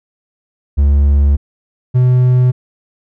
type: tone pair in turn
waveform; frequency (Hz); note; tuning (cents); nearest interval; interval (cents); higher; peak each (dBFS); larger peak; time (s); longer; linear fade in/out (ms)
triangle; 71 / 125.89; C#2 / B2; +42 / +34; minor seventh; 992; second; -5; neither; 0.77-1.37 / 1.94-2.52; first; 20
effects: none